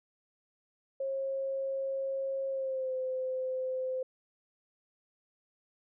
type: tone with pitch glide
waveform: sine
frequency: 540 to 516.5 Hz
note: C#5 to C5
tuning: -45 to -22 cents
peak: -31 dBFS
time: 1-4.03 s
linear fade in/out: 5 ms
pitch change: -77 cents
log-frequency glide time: 2.49-2.93 s
effects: none